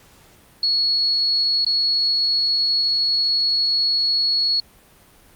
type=tone with dropouts; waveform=sine; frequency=4350 Hz; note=C#8; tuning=33 cents flat; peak=-16 dBFS; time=0.63-4.6 s; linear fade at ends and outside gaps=2 ms; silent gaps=1.647-1.665 s; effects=pink hiss -51 dBFS RMS until 5.35 s + Opus 48 kbps